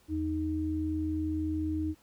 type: tone pair together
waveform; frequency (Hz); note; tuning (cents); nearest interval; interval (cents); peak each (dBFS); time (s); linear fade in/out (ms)
sine; 82.71 / 311.1; E2 / D#4; +6 / 0; octave + major seventh; 2294; -34 / -30; 0.08-1.95; 50
effects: pink hiss -64 dBFS RMS until 2.02 s